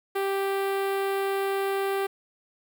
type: tone with notch filter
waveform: sawtooth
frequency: 392 Hz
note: G4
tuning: in tune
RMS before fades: -27 dBFS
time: 0.15-2.07 s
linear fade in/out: 10 ms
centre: 6100 Hz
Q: 0.63
effects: 9-bit